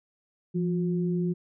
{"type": "tone pair together", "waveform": "sine", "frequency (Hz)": [172.8, 360.4], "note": ["F3", "F#4"], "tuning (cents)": [-18, -45], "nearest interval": "octave + minor second", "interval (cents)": 1273, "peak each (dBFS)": [-25, -31], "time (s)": [0.54, 1.34], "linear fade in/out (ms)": 20, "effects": []}